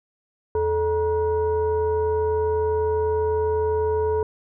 sine tone with frequency modulation, 434 Hz, A4, 24 cents flat, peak -19 dBFS, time 0.55-4.23 s, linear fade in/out 2 ms, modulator 517 Hz, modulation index 0.66, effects none

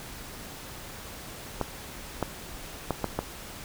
clicks, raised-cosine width 1 ms, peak -12 dBFS, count 5, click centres 1.613 / 2.227 / 2.907 / 3.043 / 3.19 s, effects pink hiss -42 dBFS RMS until 3.64 s

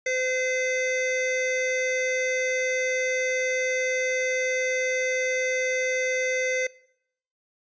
square tone pair together, 512.7 / 2052 Hz, C5 / C7, -35 / -34 cents, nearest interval 2 octaves, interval 2401 cents, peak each -27 dBFS, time 0.06-6.67 s, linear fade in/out 5 ms, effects noise-tail reverb RT60 0.7 s tail -21 dB re dry + resampled to 16000 Hz

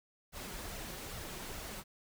pink noise with flanger, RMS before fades -44 dBFS, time 0.32-1.84 s, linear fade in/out 50 ms, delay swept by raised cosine 1.4 to 5.5 ms, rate 2.4 Hz, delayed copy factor +0.5, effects none

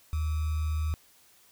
sine tone with sample-and-hold, 77.6 Hz, D#2, 4 cents flat, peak -26 dBFS, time 0.13-0.94 s, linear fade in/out 0 ms, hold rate 1225 Hz, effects white hiss -60 dBFS RMS until 1.51 s

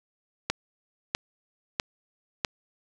click train, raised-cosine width 0.2 ms, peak -7 dBFS, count 4, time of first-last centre 0.5-2.448 s, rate 1.54 Hz, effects none

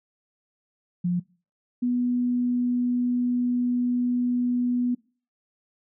sine tone pair in turn, 176.9 / 245.5 Hz, F3 / B3, +23 / -10 cents, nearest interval tritone, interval 567 cents, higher second, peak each -21 dBFS, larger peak neither, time 1.04-1.2 / 1.82-4.95 s, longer second, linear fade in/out 10 ms, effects noise-tail reverb RT60 0.4 s tail -24 dB re dry

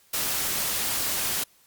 white noise, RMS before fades -27 dBFS, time 0.13-1.44 s, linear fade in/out 10 ms, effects white hiss -60 dBFS RMS until 1.66 s + Opus 48 kbps

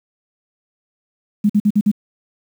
sine tone bursts, 207.7 Hz, G#3, in tune, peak -10 dBFS, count 5, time 1.44-1.916 s, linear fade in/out 10 ms, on 56 ms, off 49 ms, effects 7-bit

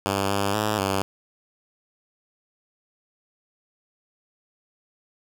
5% pulse tone with pitch steps, 98.5 / 99.8 / 106.5 / 97.2 Hz, G2 / G2 / G#2 / G2, +9 / +32 / +44 / -14 cents, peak -11 dBFS, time 0.06-1.02 s, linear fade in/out 0 ms, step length 240 ms, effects none

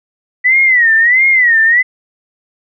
sine tone with vibrato, 1955 Hz, B6, 18 cents flat, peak -6 dBFS, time 0.44-1.83 s, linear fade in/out 20 ms, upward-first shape sine, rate 1.5 Hz, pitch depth 160 cents each way, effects none

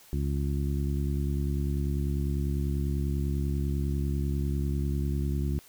harmonic tone, 70.1 Hz, C#2, 20 cents sharp, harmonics 1 / 2 / 3 / 4 / 5, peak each -28 / -31 / -36 / -39 / -40 dBFS, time 0.13-5.59 s, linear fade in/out 0 ms, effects white hiss -55 dBFS RMS until 5.68 s

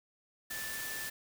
sine tone in noise, 1760 Hz, A6, in tune, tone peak -41 dBFS, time 0.5-1.1 s, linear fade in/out 10 ms, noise white, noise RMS -41 dBFS, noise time 0.5-1.1 s, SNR -3 dB, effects none

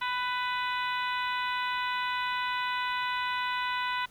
harmonic tone with a mistuned harmonic, 497.2 Hz, B4, 12 cents sharp, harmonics 2 / 3 / 4 / 5 / 6 / 7 / 8, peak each -31 / -35 / -37 / -39 / -41 / -42 / -43 dBFS, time 0.01-4.06 s, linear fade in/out 10 ms, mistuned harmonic 8, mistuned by -18 cents, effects pink hiss -58 dBFS RMS until 4.1 s

